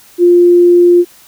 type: tone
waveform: sine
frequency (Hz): 350.6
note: F4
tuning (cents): +7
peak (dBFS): -3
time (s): 0.18-1.05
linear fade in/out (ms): 50
effects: white hiss -42 dBFS RMS until 1.27 s